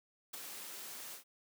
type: noise with ADSR envelope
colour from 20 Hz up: white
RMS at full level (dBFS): -41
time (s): 0.33-1.24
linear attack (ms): 13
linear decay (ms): 10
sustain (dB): -6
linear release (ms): 110
effects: high-pass 200 Hz 12 dB/octave